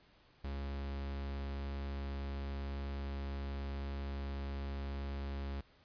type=tone; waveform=45% pulse; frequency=69.3 Hz; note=C#2; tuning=in tune; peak=-38 dBFS; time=0.44-5.61 s; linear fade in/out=5 ms; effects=pink hiss -66 dBFS RMS until 5.84 s + resampled to 11025 Hz